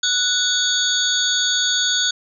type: tone cluster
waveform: sine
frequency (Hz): 1478 / 3402 / 3686 / 4492 / 6680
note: F#6 / G#7 / A#7 / C#8 / G#8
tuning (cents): -2 / +41 / -20 / +22 / +9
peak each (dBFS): -23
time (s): 0.03-2.11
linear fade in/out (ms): 5
effects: none